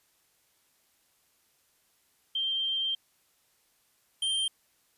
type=tone pair in turn; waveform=sine / square; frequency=3156 / 3156 Hz; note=G7 / G7; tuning=+11 / +11 cents; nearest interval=unison; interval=0 cents; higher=neither; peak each=-27 dBFS; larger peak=neither; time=2.35-2.95 / 4.22-4.48 s; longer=first; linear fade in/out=5 ms; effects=white hiss -69 dBFS RMS until 4.97 s + resampled to 32000 Hz